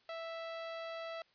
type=tone; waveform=sawtooth; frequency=659.3 Hz; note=E5; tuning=in tune; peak=-37 dBFS; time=0.09-1.22 s; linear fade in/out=2 ms; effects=white hiss -70 dBFS RMS until 1.34 s + resampled to 11025 Hz